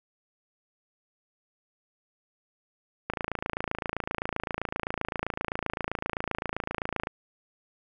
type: click train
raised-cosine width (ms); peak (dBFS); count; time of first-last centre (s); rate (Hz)
0.5; -14; 111; 3.1-7.071; 27.7
effects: none